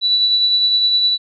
sine tone with tremolo, 3951 Hz, B7, in tune, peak -10 dBFS, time 0.01-1.18 s, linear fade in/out 50 ms, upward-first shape triangle, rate 9.8 Hz, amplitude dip 40%, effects none

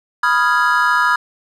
triangle chord, F half-diminished seventh, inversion second, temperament equal, 987.8 / 1244.5 / 1396.9 / 1661.2 Hz, Cb6 / Eb6 / F6 / Ab6, 0 / 0 / 0 / 0 cents, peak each -16 dBFS, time 0.23-1.16 s, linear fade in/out 5 ms, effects none

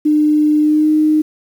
sine tone with pitch glide, 301.9 to 307.5 Hz, D4 to D#4, +48 to -20 cents, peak -9 dBFS, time 0.05-1.22 s, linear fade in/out 10 ms, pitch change +32 cents, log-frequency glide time 0.61-0.88 s, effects 7-bit

